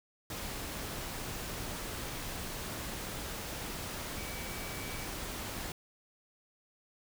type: tone in noise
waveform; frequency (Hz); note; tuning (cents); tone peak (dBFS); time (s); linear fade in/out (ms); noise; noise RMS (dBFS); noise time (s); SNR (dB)
sine; 2289; D7; -45; -48; 4.17-5.05; 2; pink; -40; 0.3-5.72; -11
effects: none